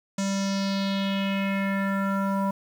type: tone with low-pass filter sweep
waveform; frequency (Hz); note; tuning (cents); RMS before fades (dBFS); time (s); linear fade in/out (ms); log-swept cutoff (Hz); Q
square; 196; G3; 0; -26; 0.18-2.51; 5; 7200 to 1000; 3.4
effects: 8-bit